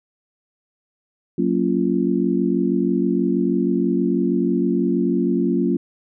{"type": "chord", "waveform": "sine", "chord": "Gb major seventh", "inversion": "none", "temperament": "just", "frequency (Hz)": [185, 231.2, 277.5, 346.9], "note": ["Gb3", "Bb3", "Db4", "F4"], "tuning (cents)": [0, -14, 2, -12], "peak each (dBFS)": -22, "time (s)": [1.38, 5.77], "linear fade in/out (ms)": 5, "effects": []}